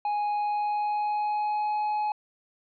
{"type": "tone with pitch glide", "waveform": "triangle", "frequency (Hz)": [830.6, 843.7], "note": ["G#5", "G#5"], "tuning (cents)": [0, 27], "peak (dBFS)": -23, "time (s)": [0.05, 2.12], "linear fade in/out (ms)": 2, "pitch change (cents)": 27, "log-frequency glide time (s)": [0.35, 1.78], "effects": ["resampled to 11025 Hz"]}